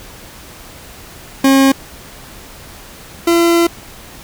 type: tone pair in turn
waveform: 40% pulse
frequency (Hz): 270.4 / 339.2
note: C#4 / E4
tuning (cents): -43 / +50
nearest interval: major third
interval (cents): 393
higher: second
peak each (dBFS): -6 / -8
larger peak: first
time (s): 1.44-1.72 / 3.27-3.67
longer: second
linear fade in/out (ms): 5
effects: pink hiss -36 dBFS RMS until 4.23 s